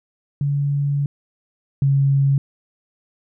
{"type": "tone pair in turn", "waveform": "sine", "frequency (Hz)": [142.3, 138.25], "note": ["C#3", "C#3"], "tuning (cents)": [46, -4], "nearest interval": "unison", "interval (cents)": 50, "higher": "first", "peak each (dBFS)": [-17, -13], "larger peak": "second", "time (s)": [[0.41, 1.06], [1.82, 2.38]], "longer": "first", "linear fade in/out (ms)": 2, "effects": []}